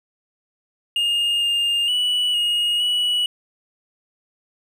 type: tone with pitch steps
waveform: triangle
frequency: 2834 / 2815 / 2951 / 2872 / 2937 Hz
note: F7 / F7 / F#7 / F7 / F#7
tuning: +25 / +13 / -5 / +48 / -13 cents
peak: -16 dBFS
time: 0.96-3.26 s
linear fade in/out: 2 ms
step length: 460 ms
effects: none